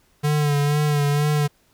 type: tone with vibrato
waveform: square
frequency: 146.83 Hz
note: D3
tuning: in tune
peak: -18 dBFS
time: 0.23-1.48 s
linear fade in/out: 20 ms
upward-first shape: sine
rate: 2.1 Hz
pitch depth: 37 cents each way
effects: pink hiss -61 dBFS RMS until 1.73 s